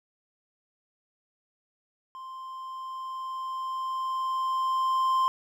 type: tone with level ramp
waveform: triangle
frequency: 1046.5 Hz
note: C6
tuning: in tune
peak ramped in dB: -37 to -19 dBFS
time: 2.15-5.28 s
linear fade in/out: 0 ms
effects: none